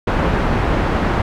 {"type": "low-pass noise", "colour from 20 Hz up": "pink", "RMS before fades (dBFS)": -17, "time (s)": [0.07, 1.22], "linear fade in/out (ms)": 5, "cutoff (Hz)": 1600, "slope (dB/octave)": 12, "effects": []}